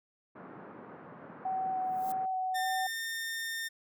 pink band-pass noise, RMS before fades -49 dBFS, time 0.35-2.26 s, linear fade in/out 10 ms, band 160 to 1500 Hz, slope 24 dB/octave
sine tone with vibrato, 752 Hz, F#5, 28 cents sharp, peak -30 dBFS, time 1.45-2.87 s, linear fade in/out 5 ms, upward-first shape square, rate 1.7 Hz, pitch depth 9 cents each way
violet noise with exponential growth, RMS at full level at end -43 dBFS, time 1.8-2.12 s, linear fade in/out 2 ms, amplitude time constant 69 ms
sawtooth tone with pitch glide, 1805 to 1816.5 Hz, A6 to A#6, +44 to -45 cents, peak -31 dBFS, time 2.54-3.69 s, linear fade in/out 20 ms, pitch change +11 cents, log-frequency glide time 2.84-2.99 s
effects none

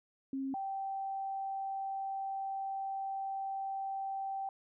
sine tone pair in turn, 269.2 / 778.8 Hz, C4 / G5, +49 / -12 cents, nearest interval octave + tritone, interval 1839 cents, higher second, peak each -34 / -35 dBFS, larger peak first, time 0.33-0.54 / 0.54-4.49 s, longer second, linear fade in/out 2 ms, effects none

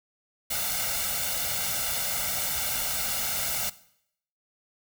white noise with comb filter, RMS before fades -29 dBFS, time 0.5-3.7 s, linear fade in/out 10 ms, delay 1.4 ms, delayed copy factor +0.85, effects noise-tail reverb RT60 0.7 s tail -18 dB re dry

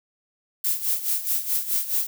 violet noise with tremolo, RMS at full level -22 dBFS, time 0.64-2.07 s, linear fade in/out 5 ms, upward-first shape sine, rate 4.7 Hz, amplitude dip 75%, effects none

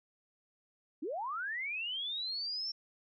sine linear sweep, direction up, 261.6 to 5470 Hz, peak -35 dBFS, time 1.02-2.72 s, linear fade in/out 10 ms, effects none

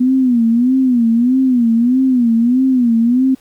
sine tone with vibrato, 245.1 Hz, B3, 13 cents flat, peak -9 dBFS, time 0-3.35 s, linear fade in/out 10 ms, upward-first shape sine, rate 1.6 Hz, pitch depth 130 cents each way, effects pink hiss -51 dBFS RMS until 3.4 s

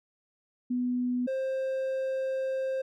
sine / triangle tone pair in turn, 247.7 / 528.5 Hz, B3 / C5, +5 / +17 cents, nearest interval octave + minor second, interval 1312 cents, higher second, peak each -26 dBFS, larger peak neither, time 0.7-1.27 / 1.27-2.82 s, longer second, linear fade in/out 10 ms, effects none

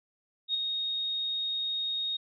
sine tone with ADSR envelope, 3729 Hz, A#7, in tune, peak -24 dBFS, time 0.48-2.17 s, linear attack 63 ms, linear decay 10 ms, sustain -5 dB, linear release 9 ms, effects none

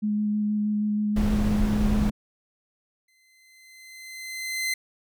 sine tone with vibrato, 210 Hz, G#3, 19 cents sharp, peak -22 dBFS, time 0.02-2.11 s, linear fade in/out 20 ms, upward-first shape square, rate 6.3 Hz, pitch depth 9 cents each way
brown noise, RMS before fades -25 dBFS, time 1.16-2.1 s, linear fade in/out 5 ms
sawtooth tone with exponential growth, 2062 Hz, C7, 26 cents flat, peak -20 dBFS, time 3.08-4.74 s, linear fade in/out 5 ms, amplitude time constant 360 ms
effects none

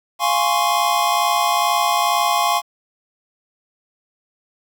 square chord, Db major seventh, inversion first, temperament equal, 698.5 / 830.6 / 1046.5 / 1108.7 Hz, F5 / Ab5 / C6 / Db6, 0 / 0 / 0 / 0 cents, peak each -22 dBFS, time 0.19-2.62 s, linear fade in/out 50 ms, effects 8-bit

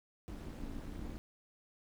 brown noise with amplitude modulation, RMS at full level -40 dBFS, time 0.28-1.18 s, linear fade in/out 0 ms, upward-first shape sine, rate 256 Hz, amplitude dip 90%, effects none

